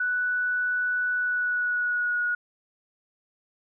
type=tone with pitch glide; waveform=sine; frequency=1482 to 1452.3 Hz; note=F#6 to F#6; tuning=+2 to -33 cents; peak=-23 dBFS; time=0-2.35 s; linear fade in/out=5 ms; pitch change=-35 cents; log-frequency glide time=1.13-2.23 s; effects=none